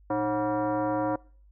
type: tone with frequency modulation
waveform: sine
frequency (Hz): 116.54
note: A#2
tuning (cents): 0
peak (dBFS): -24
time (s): 0.1-1.16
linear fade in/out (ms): 5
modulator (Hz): 424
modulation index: 2.1
effects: noise-tail reverb RT60 0.5 s tail -25 dB re dry + added 50 Hz sine -53 dBFS peak until 1.51 s